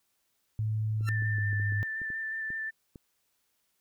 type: tone with pitch glide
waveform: sine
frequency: 108.5 to 102.71 Hz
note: A2 to G#2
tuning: -24 to -19 cents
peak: -27 dBFS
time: 0.59-1.83 s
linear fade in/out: 0 ms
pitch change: -95 cents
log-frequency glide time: 1.24-1.46 s
type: tone with exponential growth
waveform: sawtooth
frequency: 1354 Hz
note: E6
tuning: 46 cents sharp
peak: -30 dBFS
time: 1-1.09 s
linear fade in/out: 0 ms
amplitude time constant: 18 ms
type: clicks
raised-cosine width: 3 ms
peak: -33 dBFS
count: 11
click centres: 1.009 / 1.089 / 1.223 / 1.384 / 1.53 / 1.599 / 1.723 / 2.017 / 2.103 / 2.504 / 2.958 s
type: tone with vibrato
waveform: sine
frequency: 1775 Hz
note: A6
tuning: 15 cents sharp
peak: -32 dBFS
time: 1.07-2.71 s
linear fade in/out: 20 ms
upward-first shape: square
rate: 5.6 Hz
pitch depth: 12 cents each way
effects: white hiss -75 dBFS RMS until 3.8 s